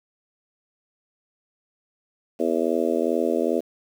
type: harmonic tone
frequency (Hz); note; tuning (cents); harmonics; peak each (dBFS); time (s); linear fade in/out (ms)
82.41; E2; 0; 3 / 4 / 5 / 6 / 7 / 8; -27 / -26 / -26 / -27 / -28 / -30; 2.39-3.61; 20
effects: 8-bit